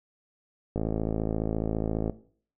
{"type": "click train", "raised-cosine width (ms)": 2, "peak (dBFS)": -15, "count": 74, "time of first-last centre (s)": [0.76, 2.097], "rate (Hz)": 54.6, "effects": ["noise-tail reverb RT60 0.5 s tail -17 dB re dry"]}